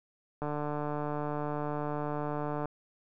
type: click train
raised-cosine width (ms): 1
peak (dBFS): -21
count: 332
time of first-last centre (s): 0.42-2.656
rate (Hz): 148
effects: none